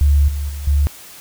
sine tone with level steps, 71.8 Hz, D2, 39 cents flat, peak -9 / -19 / -24 / -11 dBFS, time 0.01-0.87 s, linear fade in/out 0 ms, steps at 0.28 / 0.49 / 0.67 s, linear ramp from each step 5 ms, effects white hiss -39 dBFS RMS until 1.2 s

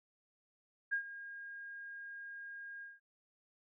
sine tone with ADSR envelope, 1622 Hz, G#6, 41 cents flat, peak -30 dBFS, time 0.91-3 s, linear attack 23 ms, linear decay 91 ms, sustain -15 dB, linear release 180 ms, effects none

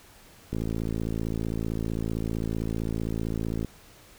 click train, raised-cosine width 3 ms, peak -17 dBFS, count 174, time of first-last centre 0.53-3.647 s, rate 55.5 Hz, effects pink hiss -53 dBFS RMS until 4.18 s

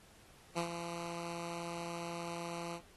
10% pulse tone with ADSR envelope, 170.3 Hz, F3, 43 cents flat, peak -24 dBFS, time 0.55-2.81 s, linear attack 30 ms, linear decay 89 ms, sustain -8 dB, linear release 63 ms, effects pink hiss -62 dBFS RMS until 2.96 s + AAC 32 kbps

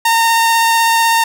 sawtooth tone with vibrato, 916 Hz, A#5, 31 cents flat, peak -6 dBFS, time 0.05-1.24 s, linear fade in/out 5 ms, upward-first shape square, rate 16 Hz, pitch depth 8 cents each way, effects none

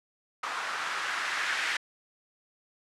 violet noise with low-pass filter sweep, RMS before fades -32 dBFS, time 0.43-1.77 s, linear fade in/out 5 ms, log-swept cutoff 1200 to 1800 Hz, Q 2.1, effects low-pass 9000 Hz 12 dB/octave

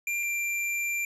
square tone pair in turn, 2381 / 2367 Hz, D7 / D7, +23 / +13 cents, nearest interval unison, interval 10 cents, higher first, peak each -28 dBFS, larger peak neither, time 0.07-0.23 / 0.23-1.05 s, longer second, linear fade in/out 2 ms, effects resampled to 32000 Hz + 10-bit

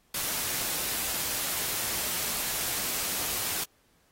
white noise, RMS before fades -31 dBFS, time 0.14-3.64 s, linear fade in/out 5 ms, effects pink hiss -67 dBFS RMS until 4.11 s + AAC 48 kbps

